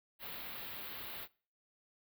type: band-stop noise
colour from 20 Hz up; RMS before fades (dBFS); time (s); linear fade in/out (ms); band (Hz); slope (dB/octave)
white; -45; 0.19-1.28; 50; 4200 to 13000; 48
effects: noise-tail reverb RT60 0.4 s tail -22 dB re dry